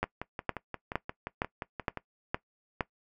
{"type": "two click trains", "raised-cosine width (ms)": 0.5, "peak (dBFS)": [-13, -20], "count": [7, 12], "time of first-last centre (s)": [[0.03, 2.808], [0.04, 1.973]], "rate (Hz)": [2.16, 5.69], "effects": ["noise-tail reverb RT60 0.1 s tail -19 dB re dry"]}